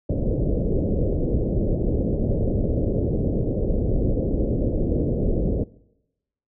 pink low-pass noise, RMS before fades -22 dBFS, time 0.09-5.64 s, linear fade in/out 5 ms, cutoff 560 Hz, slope 48 dB/octave, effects noise-tail reverb RT60 0.9 s tail -22 dB re dry

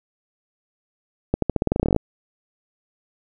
accelerating click train, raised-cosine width 2 ms, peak -5 dBFS, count 16, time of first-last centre 1.34-1.963 s, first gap 83 ms, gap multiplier 0.89, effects none

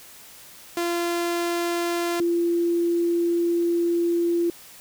sawtooth / sine tone pair in turn, 344 / 342.3 Hz, F4 / F4, -26 / -35 cents, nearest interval unison, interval 9 cents, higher first, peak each -19 dBFS, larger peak neither, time 0.77-2.2 / 2.2-4.5 s, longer second, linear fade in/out 2 ms, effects white hiss -46 dBFS RMS until 4.8 s

